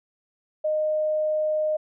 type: tone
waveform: sine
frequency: 616 Hz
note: D#5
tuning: 17 cents flat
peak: -21 dBFS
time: 0.64-1.77 s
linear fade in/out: 10 ms
effects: none